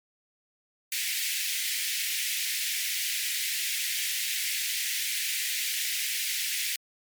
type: high-pass noise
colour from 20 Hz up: pink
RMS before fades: -30 dBFS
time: 0.92-6.76 s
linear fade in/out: 2 ms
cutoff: 1900 Hz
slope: 48 dB/octave
effects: MP3 96 kbps